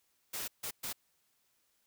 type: noise bursts at uneven times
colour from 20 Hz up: white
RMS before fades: -39 dBFS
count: 3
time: 0.33-0.48 / 0.63-0.71 / 0.83-0.93 s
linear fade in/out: 10 ms
effects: white hiss -75 dBFS RMS until 1.86 s